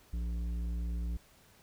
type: tone with tanh clipping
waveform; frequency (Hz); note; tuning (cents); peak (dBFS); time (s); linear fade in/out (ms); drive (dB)
sine; 58.27; A#1; 0; -34; 0.13-1.17; 5; 10
effects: pink hiss -62 dBFS RMS until 1.62 s